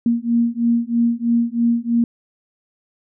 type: beating tone pair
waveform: sine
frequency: 233.1 / 236.2 Hz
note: A#3 / A#3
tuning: 0 / +23 cents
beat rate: 3.1 Hz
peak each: -18 dBFS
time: 0.06-2.04 s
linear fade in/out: 2 ms
effects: none